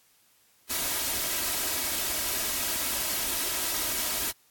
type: noise with comb filter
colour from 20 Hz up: white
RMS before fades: -29 dBFS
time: 0.69-4.32 s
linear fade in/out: 20 ms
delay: 3.1 ms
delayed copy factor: +0.5
effects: white hiss -63 dBFS RMS until 4.5 s + AAC 64 kbps